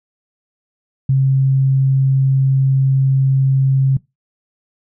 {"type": "tone", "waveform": "sine", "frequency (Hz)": 134.3, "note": "C3", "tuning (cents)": 46, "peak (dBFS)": -10, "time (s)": [1.09, 3.97], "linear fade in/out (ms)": 5, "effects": ["noise-tail reverb RT60 0.2 s tail -21 dB re dry"]}